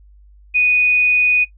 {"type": "tone", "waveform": "sine", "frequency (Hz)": 2480, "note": "D#7", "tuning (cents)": -6, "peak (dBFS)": -11, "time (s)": [0.54, 1.45], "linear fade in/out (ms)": 20, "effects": ["noise-tail reverb RT60 0.1 s tail -17 dB re dry", "added 50 Hz sine -43 dBFS peak until 1.57 s"]}